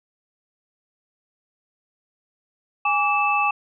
sine tone cluster, 824 / 1157 / 2632 Hz, G#5 / D6 / E7, -14 / -26 / -3 cents, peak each -22 dBFS, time 2.85-3.51 s, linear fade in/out 5 ms, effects none

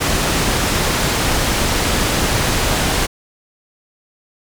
pink low-pass noise, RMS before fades -17 dBFS, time 0-3.07 s, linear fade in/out 20 ms, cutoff 10000 Hz, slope 12 dB/octave, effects none

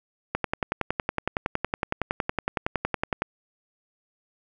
click train, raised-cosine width 0.5 ms, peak -9 dBFS, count 32, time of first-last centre 0.35-3.22 s, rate 10.8 Hz, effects none

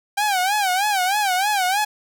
sawtooth tone with vibrato, 784 Hz, G5, in tune, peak -14 dBFS, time 0.17-1.85 s, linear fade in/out 10 ms, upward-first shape sine, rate 3.2 Hz, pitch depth 140 cents each way, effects none

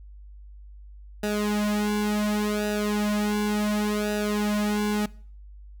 sawtooth tone with flanger, 209.1 Hz, G#3, 12 cents sharp, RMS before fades -25 dBFS, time 1.23-5.06 s, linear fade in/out 5 ms, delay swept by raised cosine 0.91 to 3.21 ms, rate 0.69 Hz, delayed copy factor -1, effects noise-tail reverb RT60 0.5 s tail -22 dB re dry + added 50 Hz sine -42 dBFS peak until 5.8 s

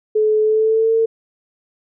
sine tone with pitch glide, 430 to 451.1 Hz, A4 to A4, -40 to +43 cents, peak -12 dBFS, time 0.15-1.06 s, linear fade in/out 10 ms, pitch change +83 cents, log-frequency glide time 0.42-0.93 s, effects none

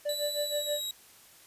triangle tone with tremolo, 587.3 Hz, D5, in tune, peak -26 dBFS, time 0.05-0.81 s, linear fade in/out 10 ms, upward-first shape sine, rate 6.3 Hz, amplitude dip 90%
sawtooth tone with pitch glide, 3951 to 3836 Hz, B7 to A#7, 0 to +49 cents, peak -30 dBFS, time 0.09-0.91 s, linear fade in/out 2 ms, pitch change -51 cents, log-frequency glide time 0.43-0.77 s
effects white hiss -56 dBFS RMS until 1.46 s + resampled to 32000 Hz

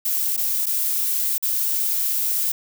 violet noise with dropouts, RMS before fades -22 dBFS, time 0.05-2.52 s, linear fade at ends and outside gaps 5 ms, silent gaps 0.366-0.375 / 0.658-0.666 / 1.381-1.426 s, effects none

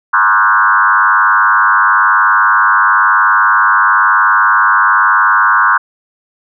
sine tone with frequency modulation, 1279 Hz, D#6, 47 cents sharp, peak -6 dBFS, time 0.13-5.78 s, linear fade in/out 10 ms, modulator 101 Hz, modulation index 3, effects none

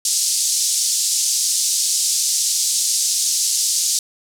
pink band-pass noise, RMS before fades -19 dBFS, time 0.05-3.99 s, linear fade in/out 2 ms, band 5000 to 9500 Hz, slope 24 dB/octave, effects none

